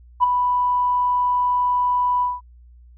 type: tone with ADSR envelope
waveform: sine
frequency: 987.8 Hz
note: B5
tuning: in tune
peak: -9 dBFS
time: 0.2-2.41 s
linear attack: 34 ms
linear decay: 14 ms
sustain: -7 dB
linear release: 190 ms
effects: tanh soft clip ceiling -6 dBFS + added 60 Hz sine -44 dBFS peak until 2.97 s